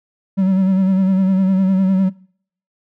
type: tone with vibrato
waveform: triangle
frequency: 190.1 Hz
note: F#3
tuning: 47 cents sharp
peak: -10 dBFS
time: 0.37-2.1 s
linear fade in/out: 20 ms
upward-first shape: sine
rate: 9.9 Hz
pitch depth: 44 cents each way
effects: noise-tail reverb RT60 0.6 s tail -23 dB re dry